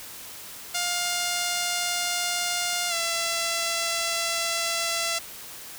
5% pulse tone with pitch glide, 706 to 673 Hz, F5 to E5, +19 to +36 cents, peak -13 dBFS, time 0.74-5.19 s, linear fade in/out 10 ms, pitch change -83 cents, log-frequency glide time 2.89-2.94 s, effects white hiss -41 dBFS RMS until 5.78 s

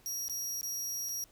sawtooth tone with dropouts, 5680 Hz, F8, 28 cents sharp, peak -32 dBFS, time 0.06-1.24 s, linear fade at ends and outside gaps 0 ms, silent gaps 0.282-0.297 / 0.611-0.631 / 1.088-1.092 s, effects pink hiss -63 dBFS RMS until 1.31 s

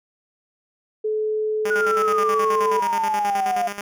sine tone with pitch glide, 430.6 to 438.9 Hz, A4 to A4, -37 to -4 cents, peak -20 dBFS, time 1.04-2.8 s, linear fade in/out 10 ms, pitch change +33 cents, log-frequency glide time 1.64-2.69 s
5% pulse tone with tremolo, 202.6 Hz, G#3, 43 cents flat, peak -16 dBFS, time 1.65-3.81 s, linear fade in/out 2 ms, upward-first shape square, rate 9.4 Hz, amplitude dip 70%
sine exponential sweep, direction down, 1472 to 698.5 Hz, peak -19 dBFS, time 1.7-3.68 s, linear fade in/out 10 ms
effects none

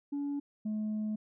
sine tone pair in turn, 285 / 214.1 Hz, C#4 / A3, +48 / -47 cents, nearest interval perfect fourth, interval 495 cents, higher first, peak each -30 / -29 dBFS, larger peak second, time 0.12-0.4 / 0.65-1.16 s, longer second, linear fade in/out 10 ms, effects tanh soft clip ceiling -30 dBFS

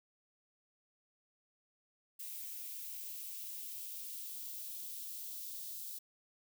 violet noise with high-pass filter sweep, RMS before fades -45 dBFS, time 2.19-5.99 s, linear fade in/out 10 ms, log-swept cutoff 2200 to 3800 Hz, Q 1.6, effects none

